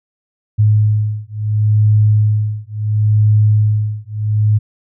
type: beating tone pair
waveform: sine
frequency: 106 / 106.72 Hz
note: G#2 / G#2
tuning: +36 / +48 cents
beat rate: 0.72 Hz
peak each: -13 dBFS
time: 0.58-4.59 s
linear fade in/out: 20 ms
effects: none